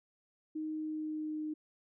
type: tone with pitch glide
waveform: sine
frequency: 311.1 to 307.2 Hz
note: D#4 to D#4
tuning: 0 to -22 cents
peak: -35 dBFS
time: 0.55-1.54 s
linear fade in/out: 10 ms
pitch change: -22 cents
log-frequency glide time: 0.72-1.42 s
effects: none